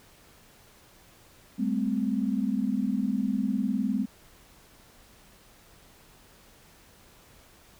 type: tone cluster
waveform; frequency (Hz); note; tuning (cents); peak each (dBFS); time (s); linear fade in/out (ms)
sine; 198.3 / 218.1 / 257.4; G3 / A3 / C4; +20 / -15 / -28; -29; 1.58-4.06; 20
effects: pink hiss -56 dBFS RMS until 7.79 s